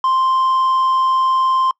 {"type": "tone with quantisation", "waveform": "triangle", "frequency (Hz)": 1046.5, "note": "C6", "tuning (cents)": 0, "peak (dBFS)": -11, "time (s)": [0.04, 1.71], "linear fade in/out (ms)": 2, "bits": 6, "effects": ["noise-tail reverb RT60 0.1 s tail -25 dB re dry", "low-pass 5000 Hz 12 dB/octave"]}